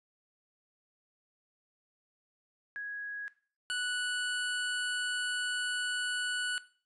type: tone pair in turn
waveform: sine / 25% pulse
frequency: 1661.2 / 1478.4 Hz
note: G#6 / F#6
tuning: 0 / -2 cents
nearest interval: major second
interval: 202 cents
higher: first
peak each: -36 / -28 dBFS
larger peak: second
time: 2.76-3.28 / 3.7-6.58 s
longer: second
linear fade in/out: 0 ms
effects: noise-tail reverb RT60 0.4 s tail -17 dB re dry + resampled to 24000 Hz